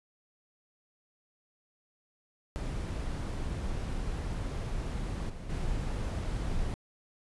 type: noise with level steps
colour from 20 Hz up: brown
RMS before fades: -34 / -41 / -33 dBFS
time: 2.56-6.74 s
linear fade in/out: 0 ms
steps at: 5.29 / 5.49 s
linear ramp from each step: 10 ms
effects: resampled to 24000 Hz